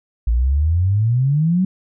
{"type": "exponential sweep", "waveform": "sine", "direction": "up", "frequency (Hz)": [55, 192.2], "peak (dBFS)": -13, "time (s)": [0.27, 1.65], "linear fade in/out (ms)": 5, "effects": []}